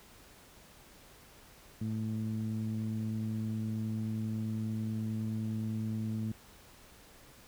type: tone with low-pass filter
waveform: sawtooth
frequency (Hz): 109.6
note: A2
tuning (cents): -6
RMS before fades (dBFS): -35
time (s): 1.81-6.32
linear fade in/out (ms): 5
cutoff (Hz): 220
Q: 2.7
effects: pink hiss -57 dBFS RMS until 7.47 s